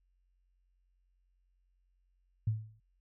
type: tone with exponential decay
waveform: sine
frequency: 109.1 Hz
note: A2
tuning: 14 cents flat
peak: -25 dBFS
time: 2.47-2.8 s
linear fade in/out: 5 ms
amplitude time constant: 70 ms
effects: added 45 Hz sine -70 dBFS peak until 3 s